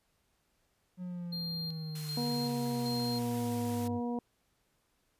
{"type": "linear sweep", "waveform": "triangle", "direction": "down", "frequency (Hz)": [182, 98], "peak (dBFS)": -35, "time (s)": [0.97, 4.01], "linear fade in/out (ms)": 50}
{"type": "tone with tremolo", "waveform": "triangle", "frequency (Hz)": 4200, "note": "C8", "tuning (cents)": 6, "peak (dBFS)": -36, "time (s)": [1.32, 3.19], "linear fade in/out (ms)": 10, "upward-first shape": "square", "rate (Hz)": 1.3, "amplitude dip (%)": 70}
{"type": "high-pass noise", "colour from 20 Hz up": "white", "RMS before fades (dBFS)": -47, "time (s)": [1.95, 3.88], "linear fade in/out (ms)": 5, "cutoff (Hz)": 930, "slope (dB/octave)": 24}
{"type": "harmonic tone", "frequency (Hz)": 240, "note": "B3", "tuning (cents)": -49, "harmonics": [1, 2, 3, 4], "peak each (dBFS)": [-33, -39, -43, -45], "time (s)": [2.17, 4.19], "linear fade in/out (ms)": 2}
{"effects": ["pink hiss -75 dBFS RMS until 5.19 s", "resampled to 32000 Hz"]}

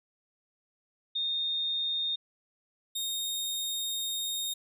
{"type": "tone pair in turn", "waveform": ["sine", "sawtooth"], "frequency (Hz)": [3669, 3701], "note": ["A#7", "A#7"], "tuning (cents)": [-28, -13], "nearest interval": "unison", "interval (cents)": 15, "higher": "second", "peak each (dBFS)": -28, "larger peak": "neither", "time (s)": [[1.15, 2.16], [2.95, 4.54]], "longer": "second", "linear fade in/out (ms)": 10, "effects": []}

